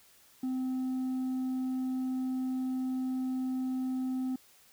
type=tone with hard clipping; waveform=triangle; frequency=258.1 Hz; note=C4; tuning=23 cents flat; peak=-29 dBFS; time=0.43-4.36 s; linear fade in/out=5 ms; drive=1 dB; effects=white hiss -61 dBFS RMS until 4.72 s